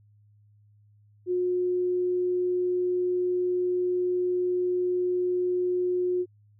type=tone; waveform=sine; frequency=360.6 Hz; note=F#4; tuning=45 cents flat; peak=-23 dBFS; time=1.26-6.26 s; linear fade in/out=50 ms; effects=added 104 Hz sine -56 dBFS peak until 6.59 s